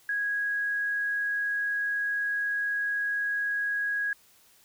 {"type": "tone", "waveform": "sine", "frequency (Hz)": 1654, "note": "G#6", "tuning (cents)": -8, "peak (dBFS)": -26, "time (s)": [0.09, 4.13], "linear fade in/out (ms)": 2, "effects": ["white hiss -60 dBFS RMS until 4.64 s"]}